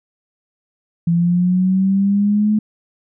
sine linear sweep, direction up, 167.8 to 214.8 Hz, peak -12 dBFS, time 1.07-2.59 s, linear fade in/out 5 ms, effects none

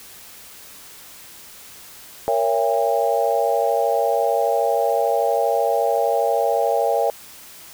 sine chord, A# diminished seventh, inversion none, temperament just, 466.2 / 559.4 / 671.3 / 805.5 Hz, A#4 / C#5 / E5 / G5, 0 / +16 / +31 / +47 cents, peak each -22 dBFS, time 2.28-7.1 s, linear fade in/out 0 ms, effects white hiss -42 dBFS RMS until 7.73 s

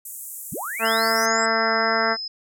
white band-pass noise, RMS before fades -36 dBFS, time 0.05-1.26 s, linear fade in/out 5 ms, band 7200 to 15000 Hz, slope 48 dB/octave
sine linear sweep, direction up, 87.1 to 7902 Hz, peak -28 dBFS, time 0.52-1.46 s, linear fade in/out 5 ms
harmonic tone, 224.7 Hz, A3, 37 cents sharp, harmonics 1 / 2 / 3 / 4 / 5 / 6 / 7 / 8 / 9, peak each -31 / -28 / -25 / -29 / -29 / -25 / -26 / -29 / -29 dBFS, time 0.79-2.17 s, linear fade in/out 50 ms
sine tone, 5100 Hz, D#8, 42 cents sharp, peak -28 dBFS, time 0.85-2.28 s, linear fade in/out 5 ms
effects none

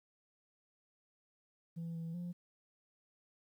sine tone with pitch steps, 167 / 165.1 / 175.3 Hz, E3 / E3 / F3, +23 / +3 / +7 cents, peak -37 dBFS, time 1.76-2.33 s, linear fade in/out 20 ms, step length 190 ms, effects tanh soft clip ceiling -38 dBFS + 12-bit

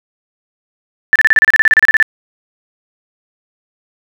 sine tone bursts, 1762 Hz, A6, 2 cents sharp, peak -4 dBFS, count 16, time 1.13-2.026 s, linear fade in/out 0 ms, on 26 ms, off 32 ms, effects none

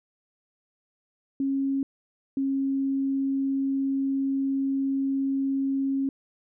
sine tone pair in turn, 272.7 / 271.7 Hz, C#4 / C#4, -28 / -35 cents, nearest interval unison, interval 7 cents, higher first, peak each -23 dBFS, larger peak neither, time 1.4-1.83 / 2.37-6.09 s, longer second, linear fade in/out 2 ms, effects none

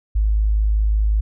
sine tone, 52.7 Hz, G#1, 26 cents sharp, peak -14 dBFS, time 0.15-1.21 s, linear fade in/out 10 ms, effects none

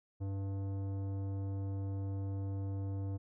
sine tone with tanh clipping, 97.9 Hz, G2, 2 cents flat, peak -37 dBFS, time 0.2-3.18 s, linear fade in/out 20 ms, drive 14 dB, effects none

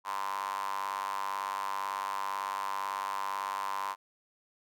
square tone with high-pass filter, 49 Hz, G1, in tune, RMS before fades -35 dBFS, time 0.04-3.96 s, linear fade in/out 50 ms, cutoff 1000 Hz, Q 8.8, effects none

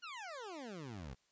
20% pulse exponential sweep, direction down, 1480 to 59 Hz, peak -40 dBFS, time 0.02-1.15 s, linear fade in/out 20 ms, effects white hiss -75 dBFS RMS until 1.31 s + resampled to 16000 Hz

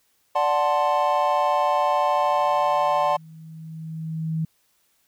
triangle chord, D dominant seventh, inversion none, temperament equal, 587.3 / 740 / 880 / 1046.5 Hz, D5 / F#5 / A5 / C6, 0 / 0 / 0 / 0 cents, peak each -22 dBFS, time 0.35-3.17 s, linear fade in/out 10 ms
sine tone with exponential growth, 160.2 Hz, E3, 49 cents flat, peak -21 dBFS, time 2.15-4.45 s, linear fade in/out 5 ms, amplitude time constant 500 ms
effects white hiss -66 dBFS RMS until 5.07 s

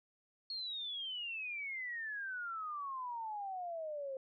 sine exponential sweep, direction down, 4335 to 523.3 Hz, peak -39 dBFS, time 0.5-4.17 s, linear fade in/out 2 ms, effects none

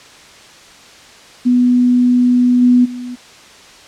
sine tone with level steps, 246.9 Hz, B3, in tune, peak -8 / -6 / -23 dBFS, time 1.45-3.16 s, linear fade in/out 20 ms, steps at 2.61 / 2.84 s, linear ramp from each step 20 ms, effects white hiss -40 dBFS RMS until 3.87 s + low-pass 6000 Hz 12 dB/octave

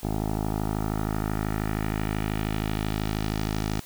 10% pulse tone with low-pass filter sweep, 52.9 Hz, G#1, 33 cents sharp, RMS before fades -28 dBFS, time 0.03-3.8 s, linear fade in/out 5 ms, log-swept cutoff 720 to 6700 Hz, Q 1.4, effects white hiss -47 dBFS RMS until 3.85 s

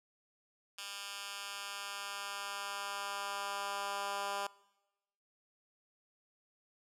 10% pulse tone with high-pass filter sweep, 200 Hz, G3, 35 cents sharp, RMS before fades -41 dBFS, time 0.78-4.47 s, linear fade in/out 5 ms, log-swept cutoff 2400 to 710 Hz, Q 0.92, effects noise-tail reverb RT60 1.0 s tail -22 dB re dry + low-pass 12000 Hz 12 dB/octave

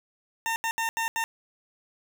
20% pulse tone bursts at uneven times, 909 Hz, A#5, 44 cents flat, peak -21 dBFS, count 5, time 0.46-0.56 / 0.64-0.71 / 0.78-0.89 / 0.97-1.08 / 1.16-1.24 s, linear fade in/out 0 ms, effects none

